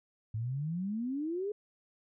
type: exponential sweep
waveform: sine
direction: up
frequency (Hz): 105.6 to 426.6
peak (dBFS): -32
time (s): 0.34-1.52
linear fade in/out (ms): 5
effects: none